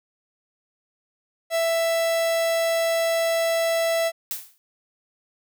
45% pulse tone, 662 Hz, E5, 7 cents sharp, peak -20 dBFS, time 1.5-4.12 s, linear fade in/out 50 ms
blue noise with exponential decay, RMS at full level -26 dBFS, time 4.31-4.58 s, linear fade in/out 0 ms, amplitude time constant 58 ms
effects none

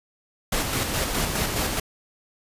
pink noise with tremolo, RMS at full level -24 dBFS, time 0.52-1.8 s, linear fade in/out 5 ms, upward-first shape square, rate 4.8 Hz, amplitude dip 35%, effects resampled to 32000 Hz

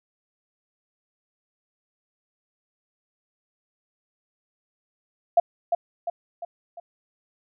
sine tone with echo, 686 Hz, F5, 31 cents flat, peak -12 dBFS, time 5.37-5.4 s, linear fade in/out 5 ms, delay 350 ms, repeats 4, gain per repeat -6 dB, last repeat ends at 6.8 s, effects none

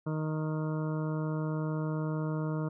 harmonic tone, 155.56 Hz, D#3, in tune, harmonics 1 / 2 / 3 / 4 / 6 / 7 / 8 / 9, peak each -31 / -37 / -41 / -43 / -47 / -48 / -49 / -50 dBFS, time 0.06-2.69 s, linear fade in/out 10 ms, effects none

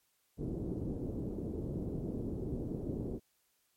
white low-pass noise, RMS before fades -38 dBFS, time 0.37-3.2 s, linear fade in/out 50 ms, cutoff 370 Hz, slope 24 dB/octave, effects white hiss -75 dBFS RMS until 3.76 s + MP3 64 kbps

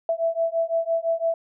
sine beating tone pair, 659.3 / 665.2 Hz, E5 / E5, 0 / +16 cents, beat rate 5.9 Hz, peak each -24 dBFS, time 0.09-1.34 s, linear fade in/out 2 ms, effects none

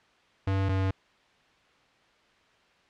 square tone pair in turn, 96.7 / 95.53 Hz, G2 / G2, -23 / -44 cents, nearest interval unison, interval 21 cents, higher first, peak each -25 dBFS, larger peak neither, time 0.47-0.69 / 0.69-0.91 s, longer neither, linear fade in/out 5 ms, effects white hiss -62 dBFS RMS until 2.89 s + low-pass 3000 Hz 12 dB/octave

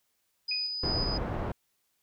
sine tone with tremolo, 4978 Hz, D#8, in tune, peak -29 dBFS, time 0.48-1.18 s, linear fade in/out 10 ms, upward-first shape square, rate 2.7 Hz, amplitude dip 30%
sine tone with exponential decay, 2489 Hz, D#7, in tune, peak -30 dBFS, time 0.51-0.75 s, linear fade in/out 5 ms, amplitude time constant 51 ms
pink low-pass noise, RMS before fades -32 dBFS, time 0.83-1.52 s, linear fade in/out 5 ms, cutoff 1000 Hz, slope 12 dB/octave
effects white hiss -75 dBFS RMS until 2.02 s

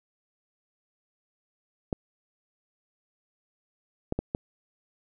clicks, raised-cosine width 2 ms, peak -14 dBFS, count 4, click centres 1.928 / 4.124 / 4.19 / 4.349 s, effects none

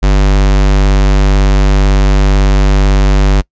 square tone, 49 Hz, G1, in tune, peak -6 dBFS, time 0.02-3.42 s, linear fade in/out 20 ms, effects noise-tail reverb RT60 0.1 s tail -25 dB re dry + resampled to 16000 Hz

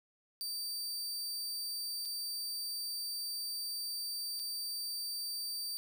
sawtooth tone with dropouts, 4643 Hz, D8, 21 cents flat, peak -34 dBFS, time 0.41-5.77 s, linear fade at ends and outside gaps 0 ms, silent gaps 2.052-2.056 / 4.393-4.397 s, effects none

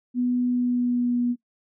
sine tone with pitch glide, 246.9 to 242.7 Hz, B3 to B3, 0 to -30 cents, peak -20 dBFS, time 0.14-1.36 s, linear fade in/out 50 ms, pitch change -30 cents, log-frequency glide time 0.47-1.2 s, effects noise-tail reverb RT60 0.1 s tail -18 dB re dry

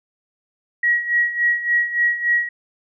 sine tone with tremolo, 1908 Hz, A#6, 40 cents sharp, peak -13 dBFS, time 0.83-2.49 s, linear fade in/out 5 ms, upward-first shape sine, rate 3.5 Hz, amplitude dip 75%, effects none

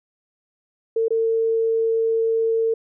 sine tone with dropouts, 451.6 Hz, A4, 45 cents sharp, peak -17 dBFS, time 0.96-2.74 s, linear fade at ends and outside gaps 5 ms, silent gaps 1.083-1.105 s, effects none

